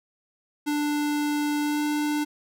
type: tone with pitch glide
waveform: square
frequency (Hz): 295 to 297.4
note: D4 to D4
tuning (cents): +8 to +22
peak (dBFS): -24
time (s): 0.66-2.25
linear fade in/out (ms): 20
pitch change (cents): +14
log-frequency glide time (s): 1.61-1.83
effects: none